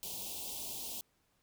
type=band-stop noise; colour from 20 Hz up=white; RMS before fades=-42 dBFS; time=0.03-1.01 s; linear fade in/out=0 ms; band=940 to 2700 Hz; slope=48 dB/octave; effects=pink hiss -75 dBFS RMS until 1.42 s